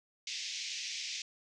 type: band-pass noise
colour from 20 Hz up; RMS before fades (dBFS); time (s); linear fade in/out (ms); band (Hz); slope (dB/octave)
white; -40; 0.27-1.22; 2; 2100 to 6400; 48
effects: none